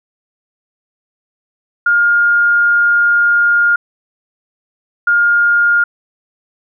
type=tone bursts at uneven times; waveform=sine; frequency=1415 Hz; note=F6; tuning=22 cents sharp; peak=-8 dBFS; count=2; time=1.86-3.76 / 5.07-5.84 s; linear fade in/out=5 ms; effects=none